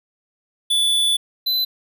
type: tone pair in turn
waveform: square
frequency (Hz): 3468 / 4024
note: A7 / B7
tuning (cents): -26 / +32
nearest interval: minor third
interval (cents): 258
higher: second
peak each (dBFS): -16 / -18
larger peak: first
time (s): 0.7-1.17 / 1.46-1.65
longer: first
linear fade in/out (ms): 10
effects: none